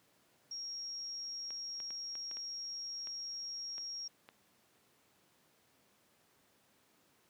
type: tone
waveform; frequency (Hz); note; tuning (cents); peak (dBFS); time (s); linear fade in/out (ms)
sine; 5588; F8; 0; -40; 0.51-4.08; 5
type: clicks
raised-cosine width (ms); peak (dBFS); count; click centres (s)
0.3; -36; 9; 1.506 / 1.802 / 1.906 / 2.154 / 2.313 / 2.37 / 3.072 / 3.781 / 4.289
effects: pink hiss -70 dBFS RMS until 7.29 s + high-pass 150 Hz 12 dB/octave